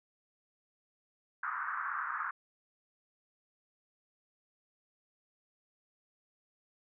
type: band-pass noise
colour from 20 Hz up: pink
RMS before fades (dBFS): -37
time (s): 1.43-2.31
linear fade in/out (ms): 5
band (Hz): 1100 to 1600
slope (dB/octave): 48
effects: none